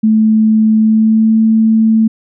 sine tone with pitch glide, 218.3 to 221.6 Hz, A3 to A3, -13 to +13 cents, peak -6 dBFS, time 0.03-2.08 s, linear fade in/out 10 ms, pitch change +26 cents, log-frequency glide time 0.78-1.38 s, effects none

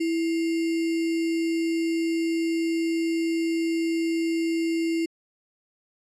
sine tone with sample-and-hold, 329.6 Hz, E4, in tune, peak -22 dBFS, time 0-5.06 s, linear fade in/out 10 ms, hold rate 2450 Hz, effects low-pass 8000 Hz 12 dB/octave

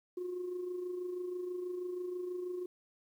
sine tone with amplitude modulation, 360 Hz, F#4, 47 cents flat, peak -33 dBFS, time 0.17-2.66 s, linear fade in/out 5 ms, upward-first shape sine, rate 26.2 Hz, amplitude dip 50%, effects tanh soft clip ceiling -32 dBFS + 11-bit

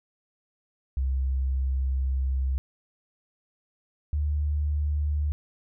sine tone pair in turn, 66 / 74.08 Hz, C2 / D2, +16 / +16 cents, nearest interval major second, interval 200 cents, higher second, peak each -23 dBFS, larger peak neither, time 0.97-2.58 / 4.13-5.32 s, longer first, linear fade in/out 0 ms, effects none

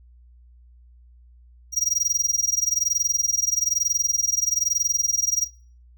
square tone with amplitude modulation, 5720 Hz, F8, 41 cents sharp, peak -17 dBFS, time 1.72-5.48 s, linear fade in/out 50 ms, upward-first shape sine, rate 21.1 Hz, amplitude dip 100%, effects noise-tail reverb RT60 0.4 s tail -21 dB re dry + added 60 Hz sine -48 dBFS peak until 5.97 s

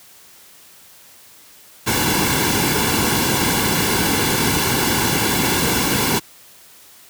pink noise with comb filter, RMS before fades -18 dBFS, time 1.86-6.2 s, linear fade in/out 20 ms, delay 1.6 ms, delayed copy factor -0.65, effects white hiss -46 dBFS RMS until 7.09 s + high-pass 60 Hz 12 dB/octave

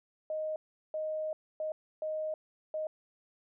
sine tone bursts at uneven times, 622.3 Hz, D#5, in tune, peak -32 dBFS, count 5, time 0.3-0.56 / 0.94-1.33 / 1.6-1.72 / 2.02-2.34 / 2.74-2.87 s, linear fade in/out 2 ms, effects none

